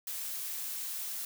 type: noise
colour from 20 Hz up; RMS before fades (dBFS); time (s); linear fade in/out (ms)
blue; -38; 0.07-1.25; 2
effects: none

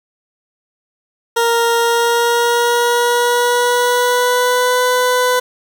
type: tone with pitch glide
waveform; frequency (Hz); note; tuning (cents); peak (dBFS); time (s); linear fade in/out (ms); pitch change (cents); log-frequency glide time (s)
20% pulse; 466.2 to 499.7; A#4 to B4; 0 to +20; -7; 1.36-5.4; 10; +120; 1.76-4.82
effects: 7-bit

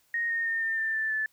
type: tone with pitch steps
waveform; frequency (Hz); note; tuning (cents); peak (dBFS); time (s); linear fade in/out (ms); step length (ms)
sine; 1864 / 1843.7 / 1823.5 / 1803.6 / 1783.9 / 1764.5 / 1745.2; A#6 / A#6 / A#6 / A6 / A6 / A6 / A6; -1 / -20 / -39 / +42 / +23 / +4 / -15; -26; 0.14-1.26; 2; 160
effects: white hiss -67 dBFS RMS until 1.32 s

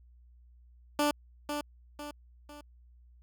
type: tone with echo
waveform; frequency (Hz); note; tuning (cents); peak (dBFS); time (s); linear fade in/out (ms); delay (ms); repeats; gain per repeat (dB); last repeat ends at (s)
15% pulse; 293.7; D4; 0; -19; 0.99-1.11; 2; 500; 3; -7; 2.61
effects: added 60 Hz sine -55 dBFS peak until 3.22 s

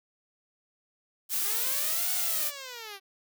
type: noise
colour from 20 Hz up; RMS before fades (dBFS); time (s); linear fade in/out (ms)
blue; -29; 1.29-2.52; 50
type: linear two-way sweep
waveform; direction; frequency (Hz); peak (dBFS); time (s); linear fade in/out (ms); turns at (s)
5% pulse; up then down; 380 to 740 to 380; -28; 1.42-3; 50; 2.11
effects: none

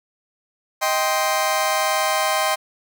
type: chord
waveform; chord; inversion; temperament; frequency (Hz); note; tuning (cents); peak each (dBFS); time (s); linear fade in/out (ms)
sawtooth; C minor; first; just; 627.9 / 784.9 / 1046.5; Eb5 / G5 / C6; +16 / +2 / 0; -19; 0.81-2.56; 20
effects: none

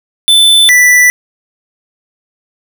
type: tone pair in turn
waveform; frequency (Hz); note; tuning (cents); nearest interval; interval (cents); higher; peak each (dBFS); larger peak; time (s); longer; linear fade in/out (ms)
square; 3520 / 1975.5; A7 / B6; 0 / 0; minor seventh; 1000; first; -4; neither; 0.28-0.69 / 0.69-1.1; neither; 0
effects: none

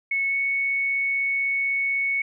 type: tone with pitch glide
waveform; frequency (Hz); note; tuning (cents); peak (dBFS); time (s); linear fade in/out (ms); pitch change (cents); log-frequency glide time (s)
sine; 2202 to 2216; C#7 to C#7; -12 to -1; -21; 0.11-2.22; 5; +11; 0.28-0.35
effects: none

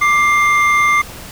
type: tone pair together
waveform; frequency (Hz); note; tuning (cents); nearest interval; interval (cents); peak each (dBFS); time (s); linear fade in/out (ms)
triangle; 1178.6 / 2100; D6 / C7; +6 / +6; minor seventh; 1000; -11; 0.01-1.02; 10
effects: pink hiss -33 dBFS RMS until 1.31 s

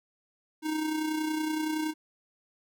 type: tone with amplitude modulation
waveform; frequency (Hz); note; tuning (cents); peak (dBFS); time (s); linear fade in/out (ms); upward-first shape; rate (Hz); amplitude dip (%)
square; 311.1; D#4; 0; -27; 0.62-1.94; 50; sine; 30.7; 45
effects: none

